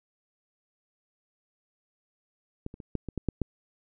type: clicks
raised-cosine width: 3 ms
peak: -21 / -30 / -29 / -16 / -22 / -18 / -13 / -14 dBFS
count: 8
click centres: 2.664 / 2.741 / 2.802 / 2.953 / 3.087 / 3.177 / 3.287 / 3.417 s
effects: none